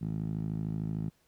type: tone with band-pass filter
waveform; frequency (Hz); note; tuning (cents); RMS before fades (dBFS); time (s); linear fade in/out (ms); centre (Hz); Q
10% pulse; 53.3; G#1; +46; -34; 0.01-1.1; 10; 160; 2.2
effects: pink hiss -70 dBFS RMS until 1.27 s